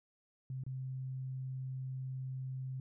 sine tone with dropouts, 130.81 Hz, C3, in tune, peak -38 dBFS, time 0.5-2.8 s, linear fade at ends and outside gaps 2 ms, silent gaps 0.637-0.664 s, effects none

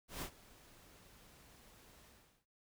pink noise with ADSR envelope, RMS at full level -42 dBFS, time 0.08-2.46 s, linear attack 140 ms, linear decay 80 ms, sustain -20 dB, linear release 410 ms, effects none

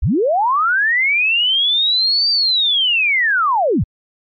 sine linear two-way sweep, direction up then down, 35.65 to 4699 to 55 Hz, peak -12 dBFS, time 0.02-3.84 s, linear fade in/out 10 ms, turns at 2.3 s, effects MP3 32 kbps

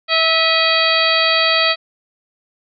harmonic tone with a mistuned harmonic, 650 Hz, E5, 24 cents flat, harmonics 1 / 2 / 3 / 4 / 5 / 6 / 7, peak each -20 / -20 / -20 / -20 / -20 / -20 / -20 dBFS, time 0.08-1.76 s, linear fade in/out 50 ms, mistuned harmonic 4, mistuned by -70 cents, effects none

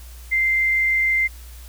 sine tone with frequency modulation, 2087 Hz, C7, 5 cents flat, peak -16 dBFS, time 0.31-1.28 s, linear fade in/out 20 ms, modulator 26.3 Hz, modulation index 0.31, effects added 60 Hz sine -37 dBFS peak until 1.68 s + white hiss -47 dBFS RMS until 1.68 s

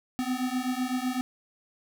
square beating tone pair, 250 / 257.9 Hz, B3 / C4, +21 / -25 cents, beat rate 7.9 Hz, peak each -31 dBFS, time 0.19-1.21 s, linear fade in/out 0 ms, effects none

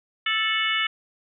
harmonic tone with a mistuned harmonic, 440 Hz, A4, in tune, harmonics 3 / 4 / 5 / 6 / 7 / 8, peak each -29 / -28 / -26 / -37 / -26 / -33 dBFS, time 0.26-0.87 s, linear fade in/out 5 ms, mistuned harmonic 7, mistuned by -73 cents, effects none

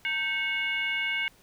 sine tone with frequency modulation, 2202 Hz, C#7, 12 cents flat, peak -26 dBFS, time 0.05-1.28 s, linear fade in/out 0 ms, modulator 644 Hz, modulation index 0.96, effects pink hiss -59 dBFS RMS until 1.42 s

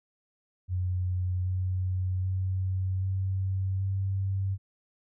sine tone with pitch steps, 91.1 / 92.48 / 93.88 / 95.3 / 96.74 Hz, F#2 / F#2 / F#2 / G2 / G2, -26 / 0 / +26 / -48 / -22 cents, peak -26 dBFS, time 0.68-4.58 s, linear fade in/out 50 ms, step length 780 ms, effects none

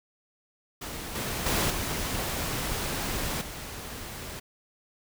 pink noise with level steps, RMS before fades -37 / -32 / -26 / -31 / -39 dBFS, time 0.81-4.4 s, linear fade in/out 10 ms, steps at 1.15 / 1.46 / 1.7 / 3.41 s, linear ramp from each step 5 ms, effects none

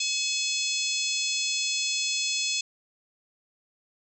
harmonic tone with a mistuned harmonic, 854 Hz, G#5, 48 cents sharp, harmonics 3 / 4 / 5 / 6 / 7 / 8 / 9, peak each -31 / -32 / -33 / -34 / -34 / -35 / -36 dBFS, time 0-2.61 s, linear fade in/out 5 ms, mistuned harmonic 7, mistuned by +63 cents, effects none

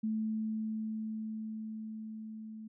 sine tone with level ramp, 218.5 Hz, A3, 12 cents flat, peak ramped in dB -30 to -43 dBFS, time 0.03-2.68 s, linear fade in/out 10 ms, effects none

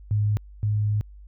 sine tone pair in turn, 104.7 / 105.12 Hz, G#2 / G#2, +15 / +21 cents, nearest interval unison, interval 6 cents, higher second, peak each -19 / -20 dBFS, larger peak first, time 0.11-0.37 / 0.63-1.01 s, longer second, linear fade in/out 0 ms, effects added 50 Hz sine -42 dBFS peak until 1.27 s

